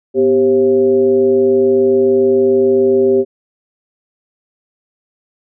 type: tone with frequency modulation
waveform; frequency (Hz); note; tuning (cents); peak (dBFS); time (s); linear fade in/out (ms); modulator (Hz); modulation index
sine; 392; G4; 0; -8; 0.14-3.25; 50; 143; 0.68
effects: none